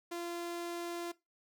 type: tone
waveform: sawtooth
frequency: 344.1 Hz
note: F4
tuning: 26 cents flat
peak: -34 dBFS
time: 0.11-1.12 s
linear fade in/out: 10 ms
effects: noise-tail reverb RT60 0.2 s tail -18 dB re dry